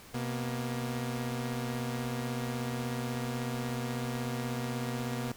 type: tone pair together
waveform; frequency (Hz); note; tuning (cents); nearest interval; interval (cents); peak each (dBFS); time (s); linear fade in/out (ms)
sawtooth; 126.46 / 236.6; B2 / A#3; +41 / +26; major seventh; 1085; -31 / -32; 0.14-5.32; 5
effects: pink hiss -52 dBFS RMS until 5.36 s